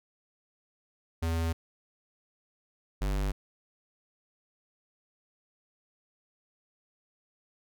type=tone pair in turn; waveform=square; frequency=82.41 / 49 Hz; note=E2 / G1; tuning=0 / 0 cents; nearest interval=major sixth; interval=900 cents; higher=first; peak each=-28 dBFS; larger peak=neither; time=1.22-1.53 / 3.01-3.32 s; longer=neither; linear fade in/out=10 ms; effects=none